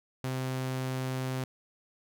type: tone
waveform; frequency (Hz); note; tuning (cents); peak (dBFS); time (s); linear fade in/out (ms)
sawtooth; 130; C3; -11; -27; 0.24-1.44; 0
effects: none